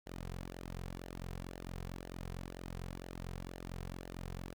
sawtooth tone with flanger, 44.44 Hz, F1, 31 cents sharp, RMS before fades -45 dBFS, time 0.06-4.54 s, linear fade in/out 10 ms, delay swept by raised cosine 0.82 to 3.52 ms, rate 2 Hz, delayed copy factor -0.7, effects 12-bit

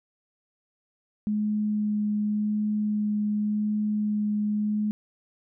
sine tone with vibrato, 210.3 Hz, G#3, 22 cents sharp, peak -23 dBFS, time 1.27-4.91 s, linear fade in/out 0 ms, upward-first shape sine, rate 0.89 Hz, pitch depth 8 cents each way, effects none

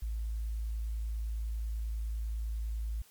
sine tone, 55 Hz, A1, in tune, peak -32 dBFS, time 0.02-3.02 s, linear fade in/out 5 ms, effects white hiss -61 dBFS RMS until 3.1 s + MP3 96 kbps

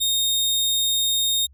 sawtooth tone, 3700 Hz, A#7, 14 cents flat, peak -16 dBFS, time 0-1.47 s, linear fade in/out 20 ms, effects added 68 Hz sine -48 dBFS peak until 1.53 s

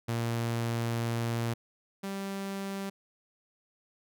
sawtooth tone pair in turn, 116.54 / 196 Hz, A#2 / G3, 0 / 0 cents, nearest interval major sixth, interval 900 cents, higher second, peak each -25 / -30 dBFS, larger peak first, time 0.08-1.54 / 2.03-2.9 s, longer first, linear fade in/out 10 ms, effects none

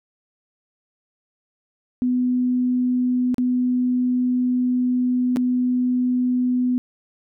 sine tone with dropouts, 249.7 Hz, B3, 19 cents sharp, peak -17 dBFS, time 2.02-6.78 s, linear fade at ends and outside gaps 0 ms, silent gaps 3.344-3.382 / 5.361-5.369 s, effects none

